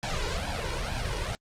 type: noise with flanger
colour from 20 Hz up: pink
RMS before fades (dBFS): -30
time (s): 0.03-1.35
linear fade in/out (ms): 0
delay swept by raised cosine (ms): 1.2 to 2.11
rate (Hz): 2.2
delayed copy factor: +0.85
effects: low-pass 6000 Hz 12 dB/octave + Opus 48 kbps